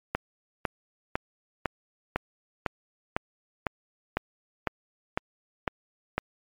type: click train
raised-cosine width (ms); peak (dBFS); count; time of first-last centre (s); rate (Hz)
0.5; -10; 13; 0.15-6.18; 1.99
effects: MP3 96 kbps